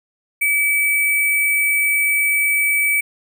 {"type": "tone with sample-and-hold", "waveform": "sine", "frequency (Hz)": 2294, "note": "D7", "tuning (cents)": -41, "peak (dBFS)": -14, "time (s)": [0.41, 3.01], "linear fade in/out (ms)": 10, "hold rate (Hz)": 11025, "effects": []}